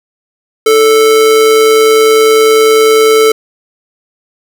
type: tone with amplitude modulation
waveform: square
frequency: 440 Hz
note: A4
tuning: in tune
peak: -3 dBFS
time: 0.66-3.32 s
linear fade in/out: 5 ms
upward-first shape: sine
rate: 130 Hz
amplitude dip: 35%
effects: none